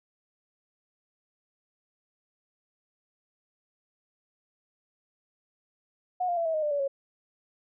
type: tone with pitch steps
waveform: sine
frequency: 728 / 699.6 / 672.2 / 646 / 620.7 / 596.5 / 573.2 / 550.8 Hz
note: F#5 / F5 / E5 / E5 / D#5 / D5 / D5 / C#5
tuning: -28 / +3 / +34 / -35 / -4 / +27 / -42 / -11 cents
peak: -25 dBFS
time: 6.2-6.88 s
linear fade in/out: 10 ms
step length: 85 ms
effects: none